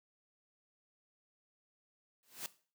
white noise with exponential growth, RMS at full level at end -38 dBFS, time 2.23-2.46 s, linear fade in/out 0 ms, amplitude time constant 50 ms, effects noise-tail reverb RT60 0.4 s tail -17 dB re dry + high-pass 150 Hz 12 dB/octave

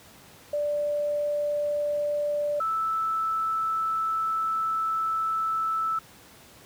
sine tone pair in turn, 587.3 / 1315.1 Hz, D5 / E6, 0 / -4 cents, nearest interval octave + major second, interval 1396 cents, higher second, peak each -24 dBFS, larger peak neither, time 0.53-2.6 / 2.6-5.99 s, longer second, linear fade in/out 5 ms, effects pink hiss -51 dBFS RMS until 6.65 s + high-pass 80 Hz 12 dB/octave

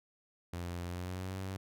sawtooth tone with pitch glide, 87.31 to 95.21 Hz, F2 to G2, 0 to -50 cents, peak -34 dBFS, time 0.53-1.57 s, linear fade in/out 5 ms, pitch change +150 cents, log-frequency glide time 0.85-1.37 s, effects none

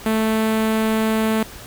sawtooth tone with notch filter, 220 Hz, A3, in tune, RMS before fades -19 dBFS, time 0.06-1.43 s, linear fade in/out 2 ms, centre 5500 Hz, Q 1.2, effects pink hiss -38 dBFS RMS until 1.66 s

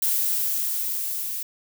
violet noise with level ramp, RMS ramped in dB -22 to -30 dBFS, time 0.02-1.43 s, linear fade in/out 5 ms, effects none

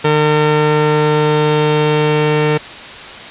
sawtooth tone pair together, 151.46 / 454.3 Hz, D#3 / A#4, -46 / -45 cents, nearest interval octave + perfect fifth, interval 1901 cents, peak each -10 dBFS, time 0.04-2.58 s, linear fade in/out 10 ms, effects white hiss -30 dBFS RMS until 3.3 s + resampled to 8000 Hz

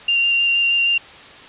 sine tone with vibrato, 2779 Hz, F7, 9 cents flat, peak -14 dBFS, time 0.08-0.98 s, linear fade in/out 5 ms, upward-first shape square, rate 6.4 Hz, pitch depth 9 cents each way, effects white hiss -40 dBFS RMS until 1.48 s + resampled to 8000 Hz

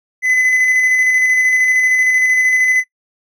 triangle tone with tremolo, 2019 Hz, B6, 38 cents sharp, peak -8 dBFS, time 0.22-2.84 s, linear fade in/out 50 ms, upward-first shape square, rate 13 Hz, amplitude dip 25%, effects noise-tail reverb RT60 0.1 s tail -18 dB re dry

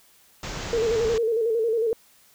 pink low-pass noise, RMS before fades -33 dBFS, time 0.43-1.18 s, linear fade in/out 2 ms, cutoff 7500 Hz, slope 96 dB/octave
sine tone with vibrato, 453.7 Hz, A#4, 47 cents flat, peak -20 dBFS, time 0.73-1.93 s, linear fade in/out 0 ms, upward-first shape square, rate 11 Hz, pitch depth 57 cents each way
effects white hiss -57 dBFS RMS until 2.34 s

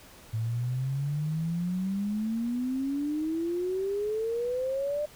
sine exponential sweep, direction up, 109.5 to 602 Hz, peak -27 dBFS, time 0.33-5.06 s, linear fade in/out 10 ms, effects pink hiss -52 dBFS RMS until 5.15 s

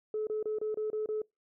sine tone bursts, 430 Hz, A4, 40 cents flat, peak -29 dBFS, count 7, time 0.14-1.218 s, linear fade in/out 2 ms, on 130 ms, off 28 ms, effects noise-tail reverb RT60 0.2 s tail -26 dB re dry + tanh soft clip ceiling -26 dBFS

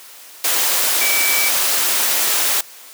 sine tone in noise, 2300 Hz, D7, 37 cents flat, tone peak -19 dBFS, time 1.01-1.49 s, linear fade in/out 5 ms, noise white, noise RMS -17 dBFS, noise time 0.44-2.61 s, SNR -5 dB, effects white hiss -40 dBFS RMS until 2.93 s + high-pass 400 Hz 12 dB/octave

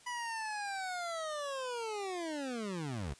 25% pulse linear sweep, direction down, 987.8 to 61.74 Hz, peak -33 dBFS, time 0.06-3.14 s, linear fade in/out 10 ms, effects white hiss -60 dBFS RMS until 3.19 s + resampled to 22050 Hz

